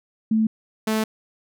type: tone pair in turn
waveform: sine / sawtooth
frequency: 219.9 / 218.4 Hz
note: A3 / A3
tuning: -1 / -13 cents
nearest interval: unison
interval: 12 cents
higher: first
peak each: -16 / -16 dBFS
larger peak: neither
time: 0.31-0.47 / 0.87-1.04 s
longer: second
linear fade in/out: 5 ms
effects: none